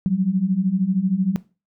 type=beating tone pair; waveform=sine; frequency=179.9 / 192.9 Hz; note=F#3 / G3; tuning=-48 / -28 cents; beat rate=13 Hz; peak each=-20 dBFS; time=0.06-1.36 s; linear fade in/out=0 ms; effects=noise-tail reverb RT60 0.3 s tail -18 dB re dry